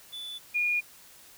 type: tone pair in turn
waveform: triangle / sine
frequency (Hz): 3478 / 2434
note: A7 / D#7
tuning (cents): -21 / -39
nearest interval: tritone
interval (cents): 618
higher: first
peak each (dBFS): -35 / -24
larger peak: second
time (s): 0.12-0.39 / 0.54-0.81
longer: neither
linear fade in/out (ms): 20
effects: white hiss -53 dBFS RMS until 1.37 s